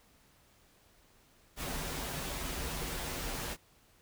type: noise with comb filter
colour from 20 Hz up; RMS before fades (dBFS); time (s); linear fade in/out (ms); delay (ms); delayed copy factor
pink; -38; 1.56-3.57; 50; 9.6; -0.6
effects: pink hiss -65 dBFS RMS until 4.01 s